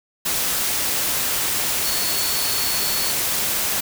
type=tone in noise; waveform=sine; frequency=4407 Hz; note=C#8; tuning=11 cents flat; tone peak=-27 dBFS; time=1.84-3.12 s; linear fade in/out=10 ms; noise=white; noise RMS=-22 dBFS; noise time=0.25-3.81 s; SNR=-8 dB; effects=none